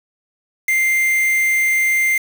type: tone with quantisation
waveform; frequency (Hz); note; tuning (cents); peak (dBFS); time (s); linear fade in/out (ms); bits
triangle; 2093; C7; 0; -12; 0.68-2.18; 5; 4
effects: none